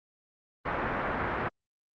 white low-pass noise, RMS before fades -31 dBFS, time 0.65-1.49 s, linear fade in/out 10 ms, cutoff 1700 Hz, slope 24 dB/octave, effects Opus 32 kbps

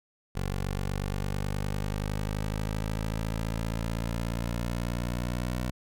15% pulse exponential sweep, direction up, 47.11 to 61.74 Hz, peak -23 dBFS, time 0.35-5.71 s, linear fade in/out 10 ms, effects none

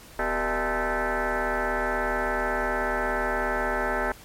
sine tone with frequency modulation, 466.2 Hz, A#4, in tune, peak -23 dBFS, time 0.19-4.12 s, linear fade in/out 2 ms, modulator 214 Hz, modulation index 6.3, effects pink hiss -48 dBFS RMS until 4.24 s + MP3 64 kbps

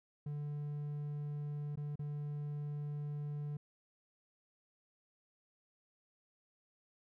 triangle tone with dropouts, 146.83 Hz, D3, in tune, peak -36 dBFS, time 0.26-3.57 s, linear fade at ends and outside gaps 5 ms, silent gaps 1.757-1.772 / 1.957-1.992 s, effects none

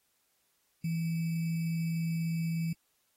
sine tone with sample-and-hold, 164.81 Hz, E3, in tune, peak -29 dBFS, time 0.84-2.73 s, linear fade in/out 5 ms, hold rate 2450 Hz, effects white hiss -74 dBFS RMS until 3.16 s + AAC 48 kbps

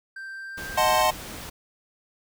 triangle tone with pitch glide, 1568 to 1586.2 Hz, G6 to G6, 0 to +20 cents, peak -33 dBFS, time 0.16-1.02 s, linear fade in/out 5 ms, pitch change +20 cents, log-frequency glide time 0.34-0.88 s
pink noise, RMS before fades -38 dBFS, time 0.57-1.5 s, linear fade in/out 10 ms
square chord, D# diminished seventh, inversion none, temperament equal, 622.3 / 740 / 880 / 1046.5 Hz, D#5 / F#5 / A5 / C6, 0 / 0 / 0 / 0 cents, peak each -25 dBFS, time 0.77-1.11 s, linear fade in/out 10 ms
effects none

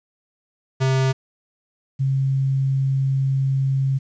square / sine tone pair in turn, 132.3 / 135 Hz, C3 / C#3, +20 / -45 cents, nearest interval unison, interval 35 cents, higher second, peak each -17 / -17 dBFS, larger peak neither, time 0.8-1.13 / 1.99-3.99 s, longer second, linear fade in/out 20 ms, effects resampled to 16000 Hz + 9-bit

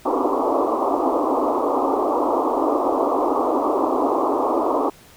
pink band-pass noise, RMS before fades -20 dBFS, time 0.05-4.9 s, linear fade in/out 10 ms, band 260 to 1200 Hz, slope 96 dB/octave, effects pink hiss -48 dBFS RMS until 5.16 s

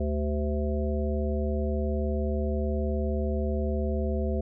harmonic tone with a mistuned harmonic, 73.42 Hz, D2, in tune, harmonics 1 / 3 / 5 / 7 / 9, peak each -27 / -32 / -34 / -35 / -37 dBFS, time 0-4.41 s, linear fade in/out 5 ms, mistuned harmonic 5, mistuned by +76 cents, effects none

